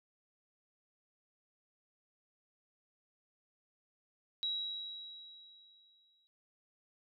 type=tone with exponential decay; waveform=sine; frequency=3867 Hz; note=B7; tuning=37 cents flat; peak=-32 dBFS; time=4.43-6.27 s; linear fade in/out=0 ms; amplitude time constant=400 ms; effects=none